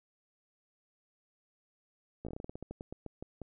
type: slowing click train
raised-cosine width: 2 ms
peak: -28 dBFS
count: 17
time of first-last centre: 2.25-3.417 s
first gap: 16 ms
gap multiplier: 1.18
effects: none